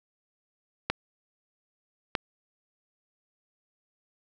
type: clicks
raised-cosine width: 0.3 ms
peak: -9 dBFS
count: 2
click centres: 0.9 / 2.152 s
effects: none